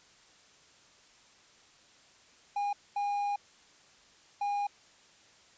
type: tone bursts at uneven times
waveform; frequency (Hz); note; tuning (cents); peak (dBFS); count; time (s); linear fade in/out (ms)
triangle; 814; G#5; -35; -27; 3; 2.56-2.73 / 2.96-3.36 / 4.41-4.67; 5
effects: white hiss -60 dBFS RMS until 5.57 s + resampled to 16000 Hz